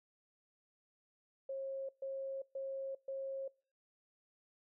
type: tone bursts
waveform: sine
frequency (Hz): 540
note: C#5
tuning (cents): -45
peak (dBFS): -38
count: 4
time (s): 1.49-3.48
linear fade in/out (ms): 5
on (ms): 400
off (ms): 130
effects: noise-tail reverb RT60 0.4 s tail -25 dB re dry